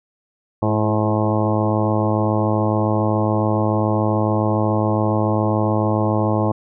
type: harmonic tone with a mistuned harmonic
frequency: 107.1 Hz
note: A2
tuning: 46 cents flat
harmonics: 1 / 2 / 3 / 4 / 5 / 6 / 7 / 8 / 9 / 10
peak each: -20 / -23 / -23 / -28 / -25 / -26 / -30 / -27 / -32 / -29 dBFS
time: 0.62-6.52 s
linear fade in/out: 5 ms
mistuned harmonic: 3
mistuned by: +28 cents
effects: none